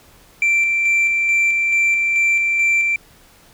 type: tone with tremolo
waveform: sine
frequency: 2349 Hz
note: D7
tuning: in tune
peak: -10 dBFS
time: 0.42-2.96 s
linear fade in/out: 2 ms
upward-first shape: square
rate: 2.3 Hz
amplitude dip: 35%
effects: tanh soft clip ceiling -12 dBFS + pink hiss -49 dBFS RMS until 3.53 s